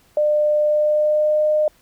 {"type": "tone with pitch glide", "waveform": "sine", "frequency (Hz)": [600, 609.4], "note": ["D5", "D#5"], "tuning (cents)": [37, -36], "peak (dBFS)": -14, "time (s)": [0.17, 1.68], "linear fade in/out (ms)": 2, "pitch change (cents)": 27, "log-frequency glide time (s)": [0.6, 1.48], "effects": ["pink hiss -56 dBFS RMS until 1.81 s"]}